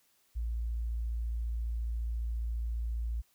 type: tone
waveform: sine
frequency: 57.3 Hz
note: A#1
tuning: 29 cents flat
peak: -31 dBFS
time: 0.35-3.22 s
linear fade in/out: 20 ms
effects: white hiss -70 dBFS RMS until 3.34 s